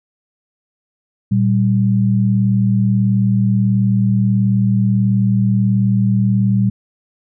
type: tone pair together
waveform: sine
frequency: 116.54 / 195.04 Hz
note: A#2 / G3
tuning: 0 / -8 cents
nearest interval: major sixth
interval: 892 cents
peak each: -14 dBFS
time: 1.31-6.7 s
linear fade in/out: 10 ms
effects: none